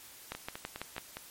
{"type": "two click trains", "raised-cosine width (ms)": 0.3, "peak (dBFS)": [-20, -23], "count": [5, 5], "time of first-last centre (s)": [[0.32, 0.981], [0.35, 1.17]], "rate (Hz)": [6.05, 4.88], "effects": ["white hiss -52 dBFS RMS until 1.3 s", "MP3 64 kbps"]}